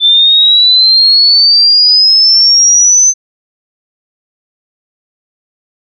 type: exponential sweep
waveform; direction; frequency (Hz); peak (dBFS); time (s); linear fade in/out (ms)
sine; up; 3520 to 6190; -3; 0-3.14; 50
effects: none